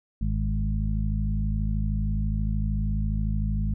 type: harmonic tone with a mistuned harmonic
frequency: 52.6 Hz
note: G#1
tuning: 23 cents sharp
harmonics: 1 / 2 / 3 / 4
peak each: -25 / -30 / -32 / -32 dBFS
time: 0.21-3.74 s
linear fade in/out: 5 ms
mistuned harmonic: 1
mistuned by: -44 cents
effects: none